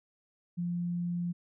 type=tone; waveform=sine; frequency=174.2 Hz; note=F3; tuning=4 cents flat; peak=-30 dBFS; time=0.57-1.33 s; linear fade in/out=20 ms; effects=none